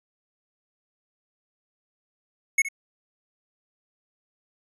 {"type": "tone with echo", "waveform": "square", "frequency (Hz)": 2192, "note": "C#7", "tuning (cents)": -20, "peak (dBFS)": -17, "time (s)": [2.58, 2.62], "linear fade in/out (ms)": 5, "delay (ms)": 67, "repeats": 1, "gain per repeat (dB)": -13, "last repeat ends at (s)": 2.687, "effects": ["resampled to 24000 Hz"]}